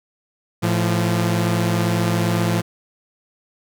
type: tone pair together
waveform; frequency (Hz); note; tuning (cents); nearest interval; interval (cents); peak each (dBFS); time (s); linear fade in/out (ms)
sawtooth; 110 / 172.37; A2 / F3; 0 / -22; minor sixth; 778; -16; 0.62-2.62; 20
effects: none